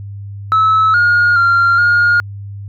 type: tone with pitch steps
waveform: sine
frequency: 1300 / 1429 / 1385 / 1424 Hz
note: E6 / F6 / F6 / F6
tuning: -24 / +39 / -15 / +33 cents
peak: -6 dBFS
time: 0.52-2.2 s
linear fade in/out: 0 ms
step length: 420 ms
effects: tanh soft clip ceiling -6 dBFS + added 100 Hz sine -25 dBFS peak until 2.68 s